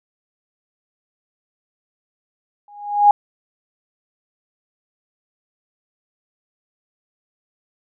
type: tone with exponential growth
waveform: sine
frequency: 823 Hz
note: G#5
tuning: 16 cents flat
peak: -4 dBFS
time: 2.68-3.11 s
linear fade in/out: 2 ms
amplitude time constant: 93 ms
effects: none